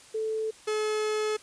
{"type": "tone pair in turn", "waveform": ["sine", "45% pulse"], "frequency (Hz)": [438.6, 428.6], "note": ["A4", "A4"], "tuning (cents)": [-6, -45], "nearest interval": "unison", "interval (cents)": 39, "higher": "first", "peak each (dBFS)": [-27, -26], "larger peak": "second", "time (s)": [[0.14, 0.51], [0.67, 1.37]], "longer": "second", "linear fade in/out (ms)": 10, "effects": ["white hiss -52 dBFS RMS until 1.42 s", "resampled to 22050 Hz"]}